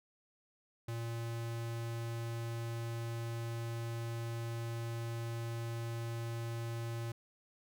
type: tone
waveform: square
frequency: 116 Hz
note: A#2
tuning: 8 cents flat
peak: -38 dBFS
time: 0.88-7.12 s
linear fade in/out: 5 ms
effects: none